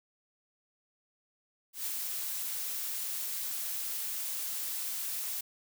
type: noise with ADSR envelope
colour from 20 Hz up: blue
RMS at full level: -34 dBFS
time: 1.73-5.41 s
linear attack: 130 ms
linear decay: 29 ms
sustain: -2 dB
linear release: 6 ms
effects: none